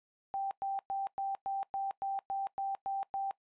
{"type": "tone bursts", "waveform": "sine", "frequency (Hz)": 784, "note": "G5", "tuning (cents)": 0, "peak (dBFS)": -32, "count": 11, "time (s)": [0.34, 3.31], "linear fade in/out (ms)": 0, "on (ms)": 170, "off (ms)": 110, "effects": ["noise-tail reverb RT60 0.1 s tail -20 dB re dry", "resampled to 8000 Hz"]}